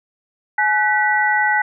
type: tone cluster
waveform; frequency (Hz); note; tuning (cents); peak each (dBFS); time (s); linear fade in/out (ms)
sine; 846 / 1502 / 1951; G#5 / F#6 / B6; +32 / +26 / -22; -18 / -19 / -18; 0.58-1.62; 5
effects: none